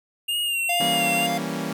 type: tone with vibrato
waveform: square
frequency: 2796 Hz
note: F7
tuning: 1 cent sharp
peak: -23 dBFS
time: 0.28-1.27 s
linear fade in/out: 10 ms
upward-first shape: sine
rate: 2.1 Hz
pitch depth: 49 cents each way
type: tone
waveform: square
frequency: 698.5 Hz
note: F5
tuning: in tune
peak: -24 dBFS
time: 0.69-1.38 s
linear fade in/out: 5 ms
type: chord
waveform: sawtooth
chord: E diminished seventh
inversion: none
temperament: equal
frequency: 164.81 / 196 / 233.1 / 277.2 Hz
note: E3 / G3 / Bb3 / Db4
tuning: 0 / 0 / 0 / 0 cents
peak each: -28 dBFS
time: 0.8-1.73 s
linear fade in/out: 5 ms
effects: none